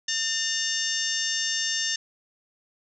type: harmonic tone with a mistuned harmonic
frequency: 900 Hz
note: A5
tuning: 39 cents sharp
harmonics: 2 / 3 / 4 / 5 / 6 / 7 / 8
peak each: -32 / -34 / -33 / -37 / -29 / -31 / -38 dBFS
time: 0.08-1.96 s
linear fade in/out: 5 ms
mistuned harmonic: 3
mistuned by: +89 cents
effects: none